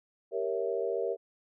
sine chord, G diminished seventh, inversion none, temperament equal, 392 / 466.2 / 554.4 / 659.3 Hz, G4 / Bb4 / Db5 / Fb5, 0 / 0 / 0 / 0 cents, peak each -34 / -32 / -36 / -37 dBFS, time 0.31-1.17 s, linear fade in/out 50 ms, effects none

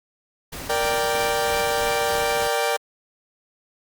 pink noise with tremolo, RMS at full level -34 dBFS, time 0.52-2.48 s, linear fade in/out 10 ms, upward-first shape square, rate 3.2 Hz, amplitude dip 35%
sawtooth chord, G minor, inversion first, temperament equal, 466.2 / 587.3 / 784 Hz, Bb4 / D5 / G5, 0 / 0 / 0 cents, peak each -21 dBFS, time 0.69-2.77 s, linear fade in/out 10 ms
effects Opus 48 kbps

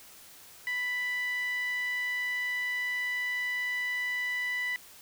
10% pulse tone with band-pass filter, 990 Hz, B5, 4 cents sharp, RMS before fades -32 dBFS, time 0.67-4.76 s, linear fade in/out 0 ms, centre 2000 Hz, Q 6.4, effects white hiss -52 dBFS RMS until 5.01 s

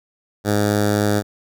10% pulse tone with notch filter, 103.8 Hz, G#2, in tune, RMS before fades -18 dBFS, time 0.44-1.23 s, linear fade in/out 50 ms, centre 2600 Hz, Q 1.6, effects none

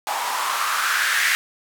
blue noise with band-pass filter sweep, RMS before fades -22 dBFS, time 0.07-1.35 s, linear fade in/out 0 ms, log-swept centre 810 to 1900 Hz, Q 4, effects none

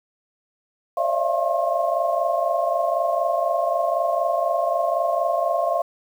sine tone cluster, 545 / 602 / 663 / 687 / 1074 Hz, C#5 / D5 / E5 / F5 / C6, -29 / +43 / +10 / -29 / +45 cents, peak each -28 / -26 / -27 / -22 / -27 dBFS, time 0.97-5.82 s, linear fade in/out 5 ms, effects 8-bit

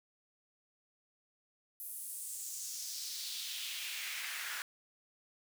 pink noise with high-pass filter sweep, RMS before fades -42 dBFS, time 1.8-4.62 s, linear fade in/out 0 ms, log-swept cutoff 12000 to 1500 Hz, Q 2.3, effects none

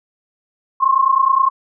sine tone pair together, 1054 / 1083.6 Hz, C6 / C#6, +12 / -40 cents, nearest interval unison, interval 48 cents, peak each -14 / -14 dBFS, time 0.8-1.5 s, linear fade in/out 20 ms, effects none

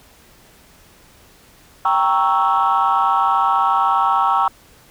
sine chord, G diminished seventh, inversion none, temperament equal, 784 / 932.3 / 1108.7 / 1318.5 Hz, G5 / Bb5 / Db6 / Fb6, 0 / 0 / 0 / 0 cents, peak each -18 dBFS, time 1.85-4.48 s, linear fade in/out 2 ms, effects tanh soft clip ceiling -7 dBFS + pink hiss -49 dBFS RMS until 4.9 s

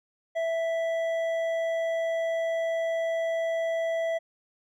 sine tone with hard clipping, 659.3 Hz, E5, in tune, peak -27 dBFS, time 0.35-4.19 s, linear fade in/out 20 ms, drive 7 dB, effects none

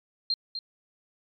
sine tone with echo, 4186 Hz, C8, in tune, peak -23 dBFS, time 0.3-0.34 s, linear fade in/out 2 ms, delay 250 ms, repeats 1, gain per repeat -8 dB, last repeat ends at 0.59 s, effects MP3 64 kbps

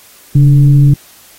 sine tone with frequency modulation, 140 Hz, C#3, 18 cents sharp, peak -3 dBFS, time 0.35-0.94 s, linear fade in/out 5 ms, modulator 155 Hz, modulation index 0.4, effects white hiss -41 dBFS RMS until 1.38 s + AAC 48 kbps

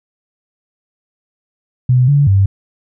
sine tone with pitch steps, 126.1 / 143 / 97.8 Hz, B2 / D3 / G2, +36 / -46 / -4 cents, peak -7 dBFS, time 1.89-2.46 s, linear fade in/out 5 ms, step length 190 ms, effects none

